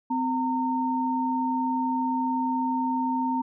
sine tone pair together, 257 / 915.8 Hz, C4 / A#5, -31 / -31 cents, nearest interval octave + minor seventh, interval 2200 cents, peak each -26 dBFS, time 0.1-3.42 s, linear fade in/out 10 ms, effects none

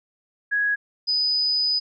sine tone pair in turn, 1664 / 4986 Hz, G#6 / D#8, +3 / +3 cents, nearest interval octave + perfect fifth, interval 1900 cents, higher second, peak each -19 dBFS, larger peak neither, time 0.51-0.76 / 1.07-1.8 s, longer second, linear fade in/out 20 ms, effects none

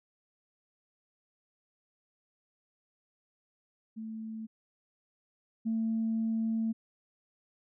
sine tone pair in turn, 221.1 / 224.1 Hz, A3 / A3, +9 / +32 cents, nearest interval unison, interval 23 cents, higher second, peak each -37 / -27 dBFS, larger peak second, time 3.96-4.47 / 5.65-6.73 s, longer second, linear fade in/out 20 ms, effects tanh soft clip ceiling -23 dBFS

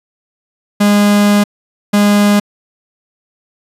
45% pulse tone bursts at uneven times, 205.4 Hz, G#3, 19 cents flat, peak -7 dBFS, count 2, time 0.8-1.44 / 1.93-2.4 s, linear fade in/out 10 ms, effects resampled to 32000 Hz

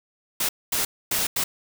white noise bursts at uneven times, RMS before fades -24 dBFS, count 4, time 0.4-0.49 / 0.72-0.85 / 1.11-1.27 / 1.36-1.44 s, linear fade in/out 5 ms, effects none

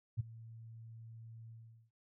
sine tone with ADSR envelope, 113.5 Hz, A#2, 46 cents flat, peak -29 dBFS, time 0.17-1.91 s, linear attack 29 ms, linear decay 15 ms, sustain -20 dB, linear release 420 ms, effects none

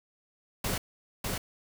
pink noise with echo, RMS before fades -31 dBFS, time 0.64-0.78 s, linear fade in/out 5 ms, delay 600 ms, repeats 1, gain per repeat -2 dB, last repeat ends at 1.38 s, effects none

